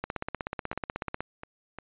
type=two click trains; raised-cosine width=0.5 ms; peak=-16 / -24 dBFS; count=20 / 4; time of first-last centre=0.04-1.206 / 0.73-1.786 s; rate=16.3 / 2.84 Hz; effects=resampled to 8000 Hz